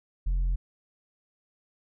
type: tone with tanh clipping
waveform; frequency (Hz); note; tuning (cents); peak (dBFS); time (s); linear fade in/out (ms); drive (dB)
sine; 43.65; F1; 0; -24; 0.26-0.56; 10; 3
effects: none